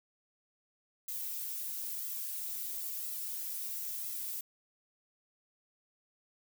violet noise with flanger, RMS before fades -39 dBFS, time 1.08-4.41 s, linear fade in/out 5 ms, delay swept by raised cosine 1.5 to 4.2 ms, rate 1 Hz, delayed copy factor +0.85, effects none

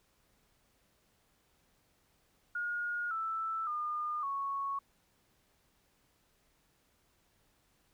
sine tone with pitch steps, 1432 / 1322 / 1213 / 1107 Hz, F6 / E6 / D#6 / C#6, +43 / +5 / -44 / -3 cents, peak -33 dBFS, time 2.55-4.79 s, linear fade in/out 5 ms, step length 560 ms, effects pink hiss -72 dBFS RMS until 7.93 s

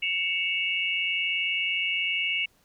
sine tone cluster, 2232 / 2664 / 2845 Hz, C#7 / E7 / F7, +11 / +18 / +31 cents, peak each -29 dBFS, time 0.02-2.46 s, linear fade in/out 10 ms, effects pink hiss -64 dBFS RMS until 2.64 s

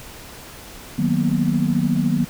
sine chord, B major seventh, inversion first, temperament equal, 155.56 / 185 / 233.1 / 246.9 Hz, D#3 / F#3 / A#3 / B3, 0 / 0 / 0 / 0 cents, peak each -22 dBFS, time 0.98-2.25 s, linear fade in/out 10 ms, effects pink hiss -39 dBFS RMS until 2.29 s

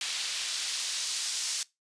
white noise with band-pass filter sweep, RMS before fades -33 dBFS, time 0.01-1.63 s, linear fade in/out 2 ms, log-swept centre 3500 to 5600 Hz, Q 1.2, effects noise-tail reverb RT60 0.2 s tail -21 dB re dry + resampled to 22050 Hz

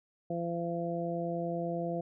harmonic tone, 170.4 Hz, F3, 42 cents flat, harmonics 1 / 2 / 3 / 4, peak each -36 / -38 / -37 / -37 dBFS, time 0.3-2.01 s, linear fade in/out 5 ms, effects none

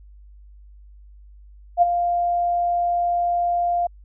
sine tone with ADSR envelope, 698.5 Hz, F5, in tune, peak -9 dBFS, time 1.77-3.87 s, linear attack 50 ms, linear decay 20 ms, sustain -9 dB, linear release 6 ms, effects added 50 Hz sine -43 dBFS peak until 4.04 s

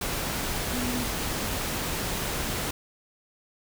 sine tone in noise, 246.9 Hz, B3, in tune, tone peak -29 dBFS, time 0.73-1.04 s, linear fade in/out 5 ms, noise pink, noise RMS -30 dBFS, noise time 0.01-2.71 s, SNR -2 dB, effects none

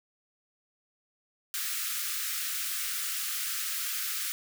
white high-pass noise, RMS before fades -33 dBFS, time 1.54-4.32 s, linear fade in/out 0 ms, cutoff 1200 Hz, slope 96 dB/octave, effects none

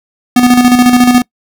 square tone with tremolo, 246.9 Hz, B3, in tune, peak -3 dBFS, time 0.36-1.22 s, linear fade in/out 5 ms, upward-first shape square, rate 14 Hz, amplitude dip 50%, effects noise-tail reverb RT60 0.1 s tail -24 dB re dry

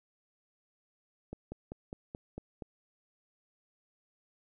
slowing click train, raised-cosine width 2 ms, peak -27 dBFS, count 7, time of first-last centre 1.33-2.622 s, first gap 190 ms, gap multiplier 1.05, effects none

